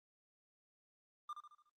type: tone with echo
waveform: triangle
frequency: 1198 Hz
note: D6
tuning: 34 cents sharp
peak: -40 dBFS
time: 1.29-1.33 s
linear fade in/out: 2 ms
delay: 73 ms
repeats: 5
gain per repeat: -6 dB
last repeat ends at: 1.695 s
effects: noise-tail reverb RT60 0.1 s tail -22 dB re dry + Opus 24 kbps